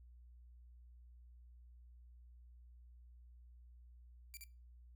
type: tone with echo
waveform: 5% pulse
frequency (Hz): 2349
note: D7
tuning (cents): 0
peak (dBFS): -39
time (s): 4.34-4.37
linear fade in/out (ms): 0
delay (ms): 69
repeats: 1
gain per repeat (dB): -2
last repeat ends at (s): 4.439
effects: noise-tail reverb RT60 0.3 s tail -19 dB re dry + added 60 Hz sine -57 dBFS peak until 4.95 s